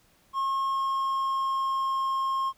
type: tone with pitch glide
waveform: triangle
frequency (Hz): 1080 to 1071.3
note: C#6 to C6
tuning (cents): -45 to +41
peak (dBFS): -23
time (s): 0.33-2.53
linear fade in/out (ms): 50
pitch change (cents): -14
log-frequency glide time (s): 0.68-2
effects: pink hiss -63 dBFS RMS until 2.57 s